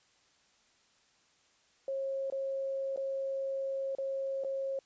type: tone with dropouts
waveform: sine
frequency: 541 Hz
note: C#5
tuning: 42 cents flat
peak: -32 dBFS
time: 1.88-4.79 s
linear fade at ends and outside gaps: 2 ms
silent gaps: 2.301-2.323 / 2.962-2.974 / 3.951-3.984 / 4.438-4.446 s
effects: white hiss -68 dBFS RMS until 4.85 s + resampled to 16000 Hz